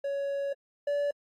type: tone pair in turn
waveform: triangle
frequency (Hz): 559 / 575.4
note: C#5 / D5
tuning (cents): +14 / -36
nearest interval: minor second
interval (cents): 50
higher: second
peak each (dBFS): -27 / -24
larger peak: second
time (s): 0.04-0.53 / 0.87-1.11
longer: first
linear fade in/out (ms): 5
effects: AAC 48 kbps